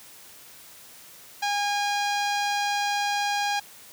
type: tone with low-pass filter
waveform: sawtooth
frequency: 816 Hz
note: G#5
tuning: 31 cents flat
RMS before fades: -26 dBFS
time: 1.42-3.6 s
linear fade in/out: 10 ms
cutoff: 5500 Hz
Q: 1.4
effects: white hiss -48 dBFS RMS until 3.92 s + high-pass 60 Hz 12 dB/octave